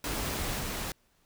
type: noise with level steps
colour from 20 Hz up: pink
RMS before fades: -33 / -35 dBFS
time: 0.04-0.92 s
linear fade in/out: 2 ms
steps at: 0.59 s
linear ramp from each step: 2 ms
effects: pink hiss -69 dBFS RMS until 1.25 s